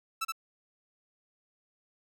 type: tone with echo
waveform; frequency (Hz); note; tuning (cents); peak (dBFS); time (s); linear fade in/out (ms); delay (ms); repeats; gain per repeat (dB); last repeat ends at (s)
sawtooth; 1320; E6; +2; -26; 0.21-0.25; 10; 72; 1; -2; 0.322
effects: none